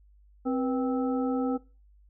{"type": "harmonic tone with a mistuned harmonic", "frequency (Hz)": 261.6, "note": "C4", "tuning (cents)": 0, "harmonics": [1, 2, 3, 5], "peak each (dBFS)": [-26, -32, -36, -40], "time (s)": [0.45, 1.58], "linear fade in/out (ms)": 20, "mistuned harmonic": 2, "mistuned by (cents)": -120, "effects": ["noise-tail reverb RT60 0.3 s tail -18 dB re dry", "added 50 Hz sine -55 dBFS peak until 2.09 s"]}